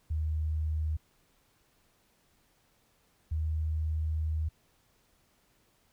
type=tone pair in turn; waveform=sine; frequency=77.78 / 78.41 Hz; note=D#2 / D#2; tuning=0 / +14 cents; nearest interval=unison; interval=14 cents; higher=second; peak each=-28 dBFS; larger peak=neither; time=0.1-0.97 / 3.31-4.49 s; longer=second; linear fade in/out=10 ms; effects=pink hiss -69 dBFS RMS until 5.92 s